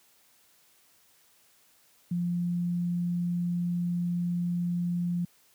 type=tone; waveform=sine; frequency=174.61 Hz; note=F3; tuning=in tune; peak=-26 dBFS; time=2.11-5.25 s; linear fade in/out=5 ms; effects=white hiss -63 dBFS RMS until 5.54 s + high-pass 80 Hz 12 dB/octave